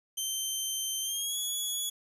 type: tone with pitch glide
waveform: 15% pulse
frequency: 3114 to 3376 Hz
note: G7 to G#7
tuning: -12 to +28 cents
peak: -24 dBFS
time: 0.17-1.9 s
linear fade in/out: 10 ms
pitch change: +140 cents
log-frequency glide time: 1.01-1.38 s
effects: resampled to 32000 Hz + 10-bit